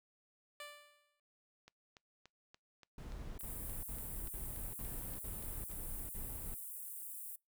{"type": "tone with exponential decay", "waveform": "10% pulse", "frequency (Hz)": 587.3, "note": "D5", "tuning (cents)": 0, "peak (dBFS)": -37, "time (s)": [0.6, 1.2], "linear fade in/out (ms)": 2, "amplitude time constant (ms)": 130}
{"type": "click train", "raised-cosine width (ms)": 0.2, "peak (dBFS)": -39, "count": 15, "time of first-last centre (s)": [1.68, 5.715], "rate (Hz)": 3.47}
{"type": "noise bursts", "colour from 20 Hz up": "brown", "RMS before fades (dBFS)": -46, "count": 8, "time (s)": [2.98, 6.544], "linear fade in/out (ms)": 2, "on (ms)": 400, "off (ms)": 52}
{"type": "high-pass noise", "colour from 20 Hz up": "white", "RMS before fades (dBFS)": -47, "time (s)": [3.39, 7.36], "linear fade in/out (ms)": 5, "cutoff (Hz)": 8500, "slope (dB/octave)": 48}
{"effects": ["noise-tail reverb RT60 0.2 s tail -25 dB re dry"]}